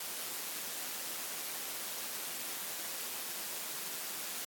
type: noise with amplitude modulation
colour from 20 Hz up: white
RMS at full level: -39 dBFS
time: 0-4.45 s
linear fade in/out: 5 ms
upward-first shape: sine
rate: 167 Hz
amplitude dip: 30%
effects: high-pass 200 Hz 12 dB/octave + AAC 64 kbps